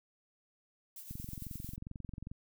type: noise with tremolo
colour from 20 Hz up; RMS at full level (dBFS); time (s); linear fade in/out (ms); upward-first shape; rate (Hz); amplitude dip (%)
violet; -47; 0.96-1.76; 2; triangle; 8.9; 55
type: click train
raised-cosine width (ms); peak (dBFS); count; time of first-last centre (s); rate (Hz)
5; -31; 28; 1.11-2.315; 22.4
effects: none